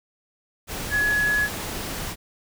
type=tone in noise; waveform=sine; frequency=1689 Hz; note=G#6; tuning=29 cents sharp; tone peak=-19 dBFS; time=0.9-1.49 s; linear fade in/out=50 ms; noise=pink; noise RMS=-31 dBFS; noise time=0.67-2.16 s; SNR=+9 dB; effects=none